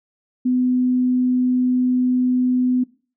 sine tone, 251.6 Hz, B3, 32 cents sharp, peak -15 dBFS, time 0.45-2.84 s, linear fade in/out 10 ms, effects noise-tail reverb RT60 0.4 s tail -21 dB re dry

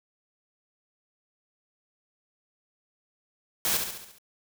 white noise with echo, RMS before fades -26 dBFS, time 3.65-3.77 s, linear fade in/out 0 ms, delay 69 ms, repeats 6, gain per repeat -5 dB, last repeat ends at 4.184 s, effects none

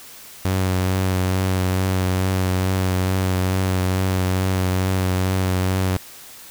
sawtooth tone with vibrato, 93.3 Hz, F#2, 15 cents sharp, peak -14 dBFS, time 0.45-5.97 s, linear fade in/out 0 ms, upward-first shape triangle, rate 2.3 Hz, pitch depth 24 cents each way, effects white hiss -41 dBFS RMS until 6.5 s

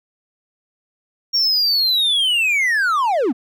triangle linear sweep, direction down, 5588 to 207.7 Hz, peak -13 dBFS, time 1.33-3.33 s, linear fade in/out 20 ms, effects none

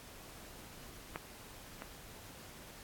clicks, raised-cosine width 0.5 ms, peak -23 / -28 dBFS, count 2, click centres 1.159 / 1.821 s, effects pink hiss -53 dBFS RMS until 2.83 s + AAC 64 kbps

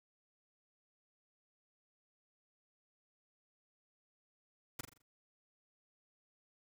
pink noise with echo, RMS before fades -41 dBFS, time 4.79-4.81 s, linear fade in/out 5 ms, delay 42 ms, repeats 5, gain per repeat -7 dB, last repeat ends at 5.02 s, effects none

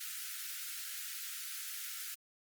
white high-pass noise, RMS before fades -43 dBFS, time 0-2.15 s, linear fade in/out 10 ms, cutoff 1300 Hz, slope 96 dB/octave, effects Opus 32 kbps

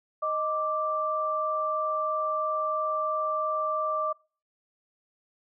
sine tone pair together, 622.3 / 1174.7 Hz, D#5 / D6, 0 / 0 cents, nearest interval major seventh, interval 1100 cents, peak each -30 / -27 dBFS, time 0.22-4.13 s, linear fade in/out 10 ms, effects noise-tail reverb RT60 0.4 s tail -26 dB re dry

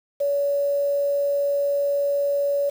sine tone with quantisation, 567 Hz, C#5, 39 cents sharp, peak -19 dBFS, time 0.2-2.7 s, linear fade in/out 10 ms, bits 7, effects none

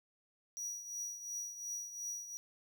square tone with tremolo, 5800 Hz, F#8, 35 cents flat, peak -38 dBFS, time 0.57-2.37 s, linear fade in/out 0 ms, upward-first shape triangle, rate 2.8 Hz, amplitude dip 70%, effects none

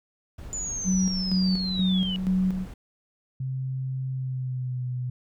brown noise, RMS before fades -39 dBFS, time 0.38-2.74 s, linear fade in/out 5 ms
sine linear sweep, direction down, 7040 to 2900 Hz, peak -29 dBFS, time 0.53-2.16 s, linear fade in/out 0 ms
sine tone with tremolo, 186.4 Hz, F#3, 13 cents sharp, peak -20 dBFS, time 0.84-2.67 s, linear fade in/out 50 ms, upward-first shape square, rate 2.1 Hz, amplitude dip 55%
sine tone with pitch glide, 131.2 to 125.28 Hz, C3 to B2, +5 to +25 cents, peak -27 dBFS, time 3.4-5.1 s, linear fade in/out 5 ms, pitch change -80 cents, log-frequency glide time 4.11-4.86 s
effects none

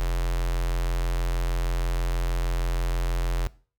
square tone with notch filter, 43.16 Hz, F1, 20 cents flat, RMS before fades -25 dBFS, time 0-3.47 s, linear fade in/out 0 ms, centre 200 Hz, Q 0.81, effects noise-tail reverb RT60 0.4 s tail -20 dB re dry

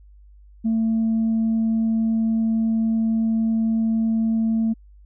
sine tone, 224.1 Hz, A3, 32 cents sharp, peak -16 dBFS, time 0.64-4.74 s, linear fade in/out 20 ms, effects tanh soft clip ceiling -15 dBFS + added 50 Hz sine -45 dBFS peak until 5.05 s

